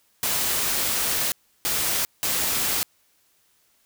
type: noise bursts at uneven times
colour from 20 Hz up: white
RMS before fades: -24 dBFS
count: 3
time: 0.23-1.32 / 1.65-2.05 / 2.23-2.83 s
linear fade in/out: 0 ms
effects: white hiss -64 dBFS RMS until 3.85 s